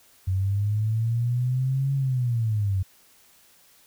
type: linear two-way sweep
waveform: sine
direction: up then down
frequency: 92.5 to 138.59 to 92.5 Hz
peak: -21 dBFS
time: 0.27-2.83 s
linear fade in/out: 10 ms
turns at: 1.94 s
effects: white hiss -57 dBFS RMS until 3.86 s